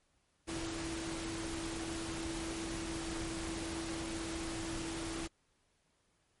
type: tone in noise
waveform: sine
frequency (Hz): 329.6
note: E4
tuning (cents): 0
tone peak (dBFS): -40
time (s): 0.47-5.28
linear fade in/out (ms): 20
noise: pink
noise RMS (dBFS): -42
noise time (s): 0.47-5.28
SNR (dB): -1
effects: pink hiss -75 dBFS RMS until 6.4 s + MP3 48 kbps